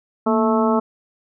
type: harmonic tone with a mistuned harmonic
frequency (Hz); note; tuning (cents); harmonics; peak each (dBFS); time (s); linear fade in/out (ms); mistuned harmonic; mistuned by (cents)
218.9; A3; -9; 1 / 2 / 3 / 4 / 5 / 6; -18 / -21 / -23 / -24 / -25 / -26; 0.26-0.8; 10; 1; +95
effects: none